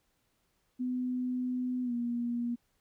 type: tone with pitch glide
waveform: sine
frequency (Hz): 251.2 to 238.6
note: B3 to A#3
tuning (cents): +30 to +41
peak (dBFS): -30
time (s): 0.79-2.56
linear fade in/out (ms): 20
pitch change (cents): -89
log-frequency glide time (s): 1.83-1.93
effects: pink hiss -75 dBFS RMS until 2.8 s